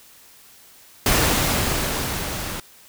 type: noise with level ramp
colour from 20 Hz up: pink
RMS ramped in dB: -17 to -30 dBFS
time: 1.06-2.6 s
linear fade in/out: 2 ms
effects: white hiss -49 dBFS RMS until 2.88 s